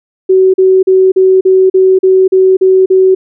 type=tone bursts; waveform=sine; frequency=376.8 Hz; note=F#4; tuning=32 cents sharp; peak=-3 dBFS; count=10; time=0.29-3.15 s; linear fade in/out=10 ms; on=250 ms; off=40 ms; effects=none